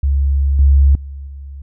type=tone with level steps; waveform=sine; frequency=69.3 Hz; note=C#2; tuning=in tune; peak=-11 / -6 / -26 / -28 dBFS; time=0.03-1.62 s; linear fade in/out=5 ms; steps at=0.59 / 0.95 / 1.27 s; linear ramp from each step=2 ms; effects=none